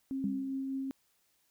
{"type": "tone with tremolo", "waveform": "sine", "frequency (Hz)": 268.4, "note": "C4", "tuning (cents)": 44, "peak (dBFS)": -32, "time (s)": [0.11, 0.91], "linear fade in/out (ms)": 0, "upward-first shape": "triangle", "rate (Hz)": 5, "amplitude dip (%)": 25}
{"type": "tone with exponential decay", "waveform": "sine", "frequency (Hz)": 200.1, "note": "G3", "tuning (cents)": 36, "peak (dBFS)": -28, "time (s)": [0.24, 0.62], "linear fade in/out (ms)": 2, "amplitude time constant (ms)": 81}
{"effects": ["white hiss -73 dBFS RMS until 1.5 s"]}